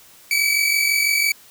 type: tone pair together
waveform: sawtooth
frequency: 2268 / 2314 Hz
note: C#7 / D7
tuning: +39 / -26 cents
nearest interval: unison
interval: 35 cents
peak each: -16 dBFS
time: 0.31-1.32 s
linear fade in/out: 2 ms
effects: white hiss -48 dBFS RMS until 1.5 s